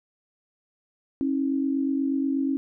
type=tone pair together; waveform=sine; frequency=271.8 / 320.1 Hz; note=C#4 / D#4; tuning=-34 / +49 cents; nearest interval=minor third; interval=283 cents; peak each=-23 / -29 dBFS; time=1.21-2.57 s; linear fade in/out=0 ms; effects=none